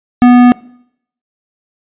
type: tone with tanh clipping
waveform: sine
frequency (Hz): 245.7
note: B3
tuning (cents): -9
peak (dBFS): -4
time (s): 0.22-0.52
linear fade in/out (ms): 0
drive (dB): 16
effects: noise-tail reverb RT60 0.7 s tail -22 dB re dry + resampled to 8000 Hz